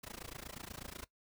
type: noise with amplitude modulation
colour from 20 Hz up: pink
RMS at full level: -44 dBFS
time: 0.03-1.05 s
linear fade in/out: 10 ms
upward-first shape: sine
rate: 28.2 Hz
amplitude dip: 100%
effects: noise-tail reverb RT60 0.1 s tail -19 dB re dry